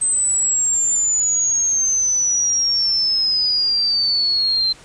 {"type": "exponential sweep", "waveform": "sine", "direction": "down", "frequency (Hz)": [8250, 4110], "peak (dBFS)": -15, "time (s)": [0.01, 4.73], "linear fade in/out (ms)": 10, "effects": ["pink hiss -44 dBFS RMS until 4.84 s", "resampled to 22050 Hz"]}